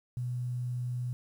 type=tone with quantisation; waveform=sine; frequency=123.47 Hz; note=B2; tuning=in tune; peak=-31 dBFS; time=0.17-1.13 s; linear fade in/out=0 ms; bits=10; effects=none